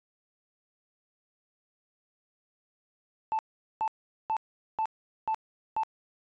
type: tone bursts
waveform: sine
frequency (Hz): 880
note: A5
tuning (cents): 0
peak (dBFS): -24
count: 6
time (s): 3.32-5.834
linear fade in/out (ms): 0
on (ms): 69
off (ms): 420
effects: tanh soft clip ceiling -23 dBFS + resampled to 16000 Hz